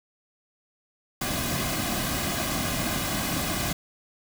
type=noise with comb filter; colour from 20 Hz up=pink; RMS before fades=-28 dBFS; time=1.21-3.73 s; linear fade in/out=5 ms; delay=2.2 ms; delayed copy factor=-0.65; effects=none